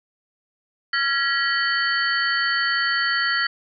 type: tone cluster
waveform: sine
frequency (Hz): 1373 / 1666 / 1920 / 3069 / 4471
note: F6 / G#6 / B6 / G7 / C#8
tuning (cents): -30 / +5 / -49 / -37 / +14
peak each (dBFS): -25 / -26 / -23 / -31 / -26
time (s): 0.93-3.47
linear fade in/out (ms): 5
effects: none